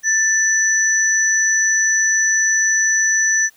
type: tone pair together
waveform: sine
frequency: 1768 / 5947 Hz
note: A6 / F#8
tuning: +8 / +8 cents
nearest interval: octave + major sixth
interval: 2100 cents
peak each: -16 dBFS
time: 0.03-3.5 s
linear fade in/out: 50 ms
effects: white hiss -54 dBFS RMS until 3.56 s